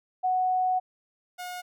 sine / sawtooth tone pair in turn, 740 / 721 Hz, F#5 / F#5, 0 / -45 cents, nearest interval unison, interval 45 cents, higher first, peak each -22 / -31 dBFS, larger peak first, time 0.23-0.8 / 1.38-1.62 s, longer first, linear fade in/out 20 ms, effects none

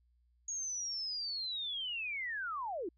sine linear sweep, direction down, 6660 to 305 Hz, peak -36 dBFS, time 0.48-2.89 s, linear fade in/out 5 ms, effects added 60 Hz sine -68 dBFS peak until 2.97 s

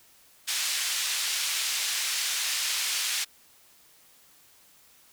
pink band-pass noise, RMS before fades -29 dBFS, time 0.47-3.25 s, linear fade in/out 20 ms, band 2700 to 9400 Hz, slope 12 dB/octave, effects white hiss -58 dBFS RMS until 5.12 s

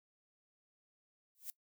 violet noise with exponential growth, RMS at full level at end -40 dBFS, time 1.35-1.5 s, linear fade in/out 0 ms, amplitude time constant 32 ms, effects noise-tail reverb RT60 0.1 s tail -21 dB re dry

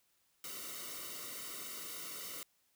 white noise with comb filter, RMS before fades -45 dBFS, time 0.44-2.43 s, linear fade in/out 2 ms, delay 1.2 ms, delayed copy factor -1, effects white hiss -75 dBFS RMS until 2.75 s

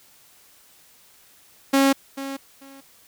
sawtooth tone with echo, 273 Hz, C#4, 26 cents flat, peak -11 dBFS, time 1.73-1.93 s, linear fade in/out 10 ms, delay 440 ms, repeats 2, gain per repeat -14 dB, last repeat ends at 2.81 s, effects white hiss -54 dBFS RMS until 3.07 s

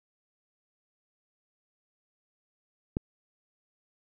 click, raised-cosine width 3 ms, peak -15 dBFS, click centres 2.969 s, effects none

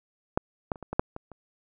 clicks, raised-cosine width 1 ms, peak -9 / -13 / -30 / -25 / -18 / -6 / -22 / -30 dBFS, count 8, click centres 0.375 / 0.718 / 0.758 / 0.827 / 0.93 / 0.995 / 1.164 / 1.317 s, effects none

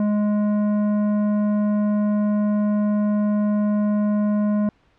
sine tone with tanh clipping, 208.5 Hz, G#3, 7 cents sharp, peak -19 dBFS, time 0-4.69 s, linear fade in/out 2 ms, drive 11 dB, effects pink hiss -60 dBFS RMS until 4.98 s + low-pass 3000 Hz 12 dB/octave

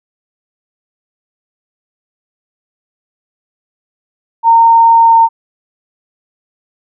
sine tone with pitch glide, 918 to 912.7 Hz, A#5 to A#5, -27 to -37 cents, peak -3 dBFS, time 4.43-5.29 s, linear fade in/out 50 ms, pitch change -10 cents, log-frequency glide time 5.04-5.15 s, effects none

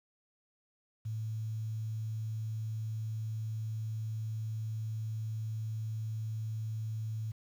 sine tone, 110 Hz, A2, in tune, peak -34 dBFS, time 1.05-7.32 s, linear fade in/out 10 ms, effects 10-bit

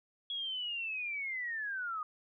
sine linear sweep, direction down, 3352 to 1217 Hz, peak -35 dBFS, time 0.3-2.03 s, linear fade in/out 2 ms, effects none

